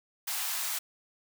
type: high-pass noise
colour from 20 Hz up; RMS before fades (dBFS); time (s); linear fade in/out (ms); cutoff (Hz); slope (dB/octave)
white; -33; 0.27-0.79; 10; 680; 48
effects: none